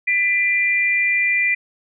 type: tone pair together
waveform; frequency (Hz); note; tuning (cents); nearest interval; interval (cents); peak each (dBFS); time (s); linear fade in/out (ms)
sine; 1993.3 / 2380; B6 / D7; +16 / +22; minor third; 306; -18; 0.07-1.55; 10
effects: none